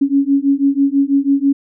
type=beating tone pair; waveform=sine; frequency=274.9 / 281 Hz; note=C#4 / C#4; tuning=-14 / +24 cents; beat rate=6.1 Hz; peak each=-14 dBFS; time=0.01-1.53 s; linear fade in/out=10 ms; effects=none